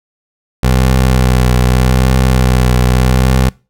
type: tone with vibrato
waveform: 20% pulse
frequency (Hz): 63.3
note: B1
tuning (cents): +43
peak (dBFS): -3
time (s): 0.63-3.49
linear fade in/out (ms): 5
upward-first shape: triangle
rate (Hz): 0.82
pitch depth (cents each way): 38
effects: noise-tail reverb RT60 0.3 s tail -23 dB re dry